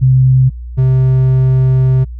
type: tone pair in turn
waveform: sine / triangle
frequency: 130.1 / 130.1 Hz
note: C3 / C3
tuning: -9 / -9 cents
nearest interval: unison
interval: 0 cents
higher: neither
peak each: -5 dBFS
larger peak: neither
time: 0.01-0.5 / 0.77-2.05 s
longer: second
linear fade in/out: 20 ms
effects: added 60 Hz sine -23 dBFS peak until 2.19 s